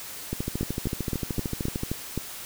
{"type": "two click trains", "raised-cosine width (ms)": 3, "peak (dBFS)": [-14, -15], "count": [7, 21], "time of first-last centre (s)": [[0.61, 2.177], [0.33, 1.834]], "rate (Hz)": [3.83, 13.3], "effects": ["white hiss -39 dBFS RMS until 2.45 s"]}